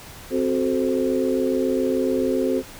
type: harmonic tone with a mistuned harmonic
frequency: 87.31 Hz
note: F2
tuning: in tune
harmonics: 3 / 4 / 5 / 6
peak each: -23 / -24 / -25 / -26 dBFS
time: 0.3-2.63 s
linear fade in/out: 50 ms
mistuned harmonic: 4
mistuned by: +97 cents
effects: pink hiss -41 dBFS RMS until 2.79 s